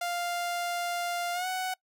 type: tone with pitch glide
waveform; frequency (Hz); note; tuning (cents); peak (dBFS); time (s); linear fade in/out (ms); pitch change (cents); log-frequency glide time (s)
sawtooth; 698.5 to 744.3; F5 to F#5; 0 to +10; -26; 0.01-1.74; 5; +110; 1.33-1.47
effects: noise-tail reverb RT60 0.1 s tail -23 dB re dry